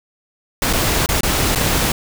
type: noise with dropouts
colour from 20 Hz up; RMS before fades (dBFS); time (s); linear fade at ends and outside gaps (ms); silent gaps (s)
pink; -17; 0.62-1.92; 2; 0.729-0.733 / 1.061-1.089 / 1.208-1.232 / 1.55-1.557
effects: none